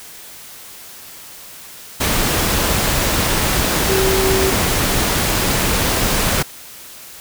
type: tone in noise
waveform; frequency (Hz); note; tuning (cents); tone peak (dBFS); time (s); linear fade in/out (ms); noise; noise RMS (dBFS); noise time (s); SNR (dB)
sine; 383; G4; -40; -16; 3.89-4.51; 10; pink; -17; 2-6.43; -2
effects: white hiss -37 dBFS RMS until 7.2 s